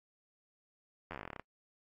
slowing click train, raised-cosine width 0.5 ms, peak -27 dBFS, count 15, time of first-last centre 1.11-1.396 s, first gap 11 ms, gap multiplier 1.09, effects noise-tail reverb RT60 0.1 s tail -25 dB re dry + AAC 32 kbps

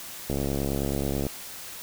click train, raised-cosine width 2 ms, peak -15 dBFS, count 68, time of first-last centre 0.3-1.267 s, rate 69.3 Hz, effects white hiss -40 dBFS RMS until 1.82 s

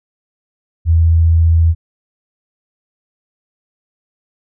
sine tone with vibrato, 82.41 Hz, E2, in tune, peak -7 dBFS, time 0.85-1.75 s, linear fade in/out 50 ms, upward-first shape sine, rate 15 Hz, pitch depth 8 cents each way, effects none

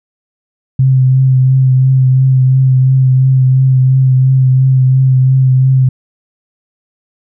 sine tone with vibrato, 130.81 Hz, C3, in tune, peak -5 dBFS, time 0.79-5.89 s, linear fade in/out 5 ms, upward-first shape triangle, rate 2.9 Hz, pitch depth 26 cents each way, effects none

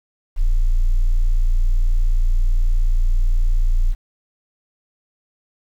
sine tone, 29.33 Hz, A#0, 12 cents sharp, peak -10 dBFS, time 0.36-3.95 s, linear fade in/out 50 ms, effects tanh soft clip ceiling -11 dBFS + 8-bit

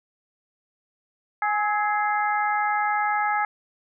harmonic tone with a mistuned harmonic, 417.2 Hz, G#4, 8 cents sharp, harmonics 2 / 3 / 4 / 5, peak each -23 / -27 / -29 / -31 dBFS, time 1.42-3.45 s, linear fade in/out 2 ms, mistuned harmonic 3, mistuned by +46 cents, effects none

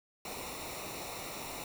pink noise with comb filter, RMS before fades -42 dBFS, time 0.25-1.64 s, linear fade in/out 2 ms, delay 0.62 ms, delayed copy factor -0.7, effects none

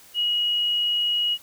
sine tone, 2900 Hz, F#7, 35 cents flat, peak -20 dBFS, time 0.14-1.38 s, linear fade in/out 50 ms, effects white hiss -50 dBFS RMS until 1.42 s

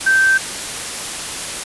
sine tone in noise, 1558 Hz, G6, 11 cents flat, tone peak -10 dBFS, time 0.06-0.38 s, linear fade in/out 10 ms, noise white, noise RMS -25 dBFS, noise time 0-1.64 s, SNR +12 dB, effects resampled to 24000 Hz

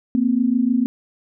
sine tone pair together, 232.8 / 259.4 Hz, A#3 / C4, -2 / -15 cents, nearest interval major second, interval 187 cents, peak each -18 dBFS, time 0.15-0.86 s, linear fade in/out 0 ms, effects none

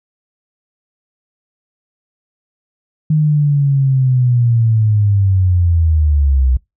sine linear sweep, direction down, 155.56 to 61.9 Hz, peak -9 dBFS, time 3.1-6.57 s, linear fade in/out 5 ms, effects noise-tail reverb RT60 0.2 s tail -25 dB re dry

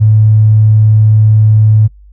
triangle tone with tanh clipping, 108.1 Hz, A2, 30 cents flat, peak -3 dBFS, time 0-1.88 s, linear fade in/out 20 ms, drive 3 dB, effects noise-tail reverb RT60 0.1 s tail -24 dB re dry + added 50 Hz sine -35 dBFS peak until 2.12 s

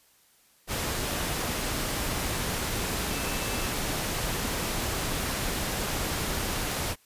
sine tone in noise, 2637 Hz, E7, in tune, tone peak -41 dBFS, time 3.1-3.71 s, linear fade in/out 50 ms, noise pink, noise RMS -30 dBFS, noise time 0.67-6.96 s, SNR -14 dB, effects white hiss -62 dBFS RMS until 7.05 s + resampled to 32000 Hz

